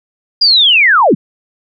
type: linear sweep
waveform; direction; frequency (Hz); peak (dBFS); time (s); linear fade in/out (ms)
sine; down; 4925 to 132.9; -5; 0.41-1.15; 10
effects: none